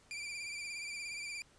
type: tone with vibrato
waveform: sawtooth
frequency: 2359 Hz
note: D7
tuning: 7 cents sharp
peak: -37 dBFS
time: 0.11-1.42 s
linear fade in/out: 0 ms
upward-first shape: triangle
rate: 17 Hz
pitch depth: 58 cents each way
effects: pink hiss -65 dBFS RMS until 1.58 s + resampled to 22050 Hz

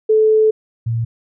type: tone pair in turn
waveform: sine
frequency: 434.9 / 115.19 Hz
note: A4 / A#2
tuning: -20 / -20 cents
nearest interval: octave + major seventh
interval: 2300 cents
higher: first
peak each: -9 / -16 dBFS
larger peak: first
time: 0.09-0.51 / 0.86-1.05 s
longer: first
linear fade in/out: 10 ms
effects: none

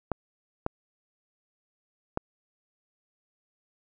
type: clicks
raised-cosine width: 1 ms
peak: -13 dBFS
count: 3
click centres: 0.117 / 0.664 / 2.174 s
effects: none

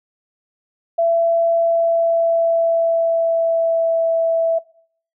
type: tone with pitch glide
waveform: sine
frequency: 670 to 659.6 Hz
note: E5 to E5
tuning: +28 to +1 cents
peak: -13 dBFS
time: 0.98-4.59 s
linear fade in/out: 10 ms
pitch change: -27 cents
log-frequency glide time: 1.56-4.09 s
effects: noise-tail reverb RT60 0.6 s tail -23 dB re dry

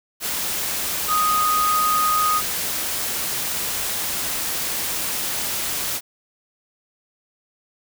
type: tone in noise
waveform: sine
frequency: 1244.5 Hz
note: D#6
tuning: in tune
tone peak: -17 dBFS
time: 1.07-2.42 s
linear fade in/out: 50 ms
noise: white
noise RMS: -25 dBFS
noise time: 0.2-6.01 s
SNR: +5 dB
effects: none

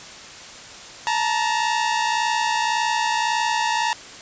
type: tone pair together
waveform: sawtooth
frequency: 876.2 / 938 Hz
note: A5 / A#5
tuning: -7 / +11 cents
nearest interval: minor second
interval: 118 cents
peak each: -19 / -18 dBFS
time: 1.07-3.93 s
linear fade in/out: 0 ms
effects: white hiss -39 dBFS RMS until 4.21 s + resampled to 16000 Hz

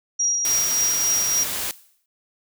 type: tone with tremolo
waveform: sine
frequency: 5710 Hz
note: F8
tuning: 37 cents sharp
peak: -17 dBFS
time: 0.19-1.44 s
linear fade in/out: 10 ms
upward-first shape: triangle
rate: 3.5 Hz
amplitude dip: 40%
type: noise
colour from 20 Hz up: white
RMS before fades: -27 dBFS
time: 0.45-1.71 s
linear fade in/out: 0 ms
type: noise with exponential decay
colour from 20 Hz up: blue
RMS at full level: -34 dBFS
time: 1.62-2.06 s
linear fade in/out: 2 ms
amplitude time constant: 95 ms
effects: none

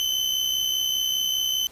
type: tone pair together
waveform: 35% pulse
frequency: 3000 / 3065 Hz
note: F#7 / G7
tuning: +23 / -40 cents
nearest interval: unison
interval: 37 cents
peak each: -26 / -22 dBFS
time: 0-1.67 s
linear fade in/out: 0 ms
effects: pink hiss -50 dBFS RMS until 1.71 s + resampled to 32000 Hz

